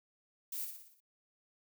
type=noise with echo; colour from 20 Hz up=violet; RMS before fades=-40 dBFS; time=0.52-0.65 s; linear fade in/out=5 ms; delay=59 ms; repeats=6; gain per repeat=-5 dB; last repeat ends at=1.004 s; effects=none